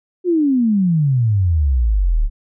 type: exponential sweep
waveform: sine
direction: down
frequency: 370 to 34.04 Hz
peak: -12 dBFS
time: 0.24-2.3 s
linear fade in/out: 50 ms
effects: none